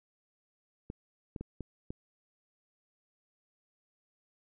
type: clicks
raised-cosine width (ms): 3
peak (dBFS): -26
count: 5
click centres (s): 0.901 / 1.362 / 1.41 / 1.607 / 1.905
effects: none